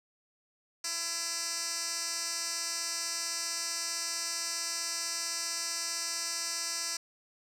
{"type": "tone with band-pass filter", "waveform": "10% pulse", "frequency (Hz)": 335.5, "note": "E4", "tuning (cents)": 31, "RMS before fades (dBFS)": -35, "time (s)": [0.84, 6.97], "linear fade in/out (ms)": 5, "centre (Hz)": 6500, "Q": 3.6, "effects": []}